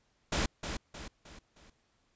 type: noise with echo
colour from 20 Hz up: pink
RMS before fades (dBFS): -30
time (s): 0.32-0.46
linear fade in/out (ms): 5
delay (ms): 310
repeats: 4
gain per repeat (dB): -7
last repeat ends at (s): 1.7
effects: pink hiss -73 dBFS RMS until 2.15 s + resampled to 16000 Hz